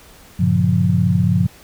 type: chord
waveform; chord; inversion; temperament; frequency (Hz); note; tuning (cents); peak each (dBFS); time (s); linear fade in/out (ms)
sine; G half-diminished seventh; none; just; 98 / 117.6 / 141.12 / 176.4; G2 / Bb2 / Db3 / F3; 0 / +16 / +31 / +18; -18 / -20 / -20 / -16; 0.39-1.47; 10
effects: pink hiss -45 dBFS RMS until 1.63 s